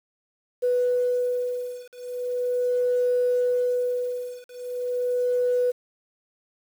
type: beating tone pair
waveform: sine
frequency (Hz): 493.9 / 494.29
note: B4 / B4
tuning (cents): 0 / +1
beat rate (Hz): 0.39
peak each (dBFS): -24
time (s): 0.62-5.72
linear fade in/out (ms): 20
effects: tanh soft clip ceiling -15 dBFS + 8-bit